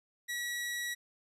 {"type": "tone", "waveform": "sawtooth", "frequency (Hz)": 1927, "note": "B6", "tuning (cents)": -43, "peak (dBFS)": -31, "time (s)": [0.28, 0.95], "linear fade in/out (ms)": 20, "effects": ["resampled to 32000 Hz"]}